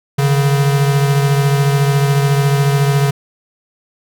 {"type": "beating tone pair", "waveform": "square", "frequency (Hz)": [139.5, 153.5], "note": ["C#3", "D#3"], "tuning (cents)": [11, -23], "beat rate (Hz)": 14, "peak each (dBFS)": [-12, -20], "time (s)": [0.18, 3.11], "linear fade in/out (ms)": 10, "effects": []}